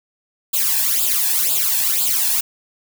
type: noise with flanger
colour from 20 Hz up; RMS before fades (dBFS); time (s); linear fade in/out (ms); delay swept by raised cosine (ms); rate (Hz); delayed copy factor
blue; -18; 0.53-2.41; 10; 0.25 to 1.19; 2; +0.95
effects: none